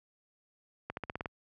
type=accelerating click train; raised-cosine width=0.5 ms; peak=-21 dBFS; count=7; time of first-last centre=0.9-1.258 s; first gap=71 ms; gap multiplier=0.93; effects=high-pass 60 Hz 12 dB/octave